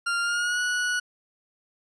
40% pulse tone with pitch glide, 1395 to 1467.7 Hz, F6 to F#6, -2 to -14 cents, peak -23 dBFS, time 0.06-1 s, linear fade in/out 10 ms, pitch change +88 cents, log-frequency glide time 0.21-0.61 s, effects resampled to 22050 Hz

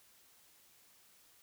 silence, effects white hiss -65 dBFS RMS until 1.42 s

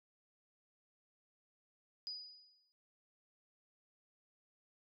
sine tone with exponential decay, 4939 Hz, D#8, 14 cents flat, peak -39 dBFS, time 2.07-2.72 s, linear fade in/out 0 ms, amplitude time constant 140 ms, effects none

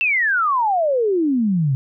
sine exponential sweep, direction down, 2724 to 127.8 Hz, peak -15 dBFS, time 0.01-1.75 s, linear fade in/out 0 ms, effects none

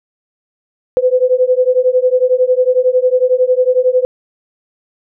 sine beating tone pair, 501 / 512 Hz, B4 / C5, +25 / -38 cents, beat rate 11 Hz, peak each -12 dBFS, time 0.97-4.05 s, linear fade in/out 0 ms, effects none

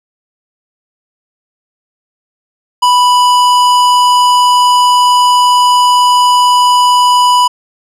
sine tone with hard clipping, 987.8 Hz, B5, in tune, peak -7 dBFS, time 2.82-7.48 s, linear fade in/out 10 ms, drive 15 dB, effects none

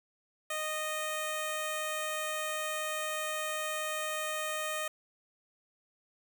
5% pulse tone with notch filter, 619 Hz, D#5, 9 cents flat, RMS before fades -35 dBFS, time 0.5-4.88 s, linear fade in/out 5 ms, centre 4800 Hz, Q 0.56, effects none

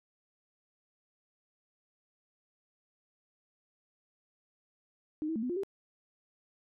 sine tone with pitch steps, 306.9 / 323.1 / 221.6 / 250.7 / 351.3 / 392 Hz, D#4 / E4 / A3 / B3 / F4 / G4, -24 / -35 / +13 / +26 / +10 / 0 cents, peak -31 dBFS, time 5.22-5.634 s, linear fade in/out 0 ms, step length 69 ms, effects none

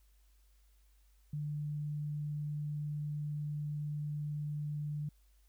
sine tone, 148.5 Hz, D3, 20 cents sharp, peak -35 dBFS, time 1.33-5.09 s, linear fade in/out 5 ms, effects added 50 Hz sine -63 dBFS peak until 5.48 s + white hiss -75 dBFS RMS until 5.48 s

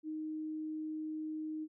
sine tone, 311.1 Hz, D#4, in tune, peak -37 dBFS, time 0.03-1.68 s, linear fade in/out 50 ms, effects none

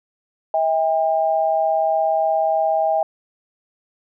sine tone pair together, 644.1 / 801 Hz, E5 / G5, -40 / +37 cents, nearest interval major third, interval 377 cents, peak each -18 / -19 dBFS, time 0.54-3.03 s, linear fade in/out 2 ms, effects none

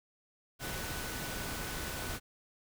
sine tone in noise, 1492 Hz, F#6, 14 cents sharp, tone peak -47 dBFS, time 0.59-2.2 s, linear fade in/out 50 ms, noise pink, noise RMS -39 dBFS, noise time 0.59-2.2 s, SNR -11 dB, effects none

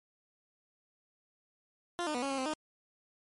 15% pulse tone with pitch steps, 348.5 / 303.3 / 245.1 / 275.6 / 271.2 / 261 / 308.3 Hz, F4 / D#4 / B3 / C#4 / C#4 / C4 / D#4, -4 / -44 / -13 / -10 / -38 / -4 / -16 cents, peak -26 dBFS, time 1.99-2.536 s, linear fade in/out 0 ms, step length 78 ms, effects MP3 48 kbps

